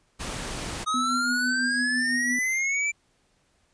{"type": "noise", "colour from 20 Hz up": "pink", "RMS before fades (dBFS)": -33, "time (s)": [0.19, 0.85], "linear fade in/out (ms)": 20}
{"type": "exponential sweep", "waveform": "square", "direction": "up", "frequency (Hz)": [1249, 2349], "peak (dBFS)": -24, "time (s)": [0.86, 2.92], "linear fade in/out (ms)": 20}
{"type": "tone with tremolo", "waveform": "sine", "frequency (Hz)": 248.4, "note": "B3", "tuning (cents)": 10, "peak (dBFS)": -26, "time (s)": [0.94, 2.39], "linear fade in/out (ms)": 2, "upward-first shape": "triangle", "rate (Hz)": 6, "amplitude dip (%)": 60}
{"effects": ["pink hiss -67 dBFS RMS until 3.73 s", "resampled to 22050 Hz"]}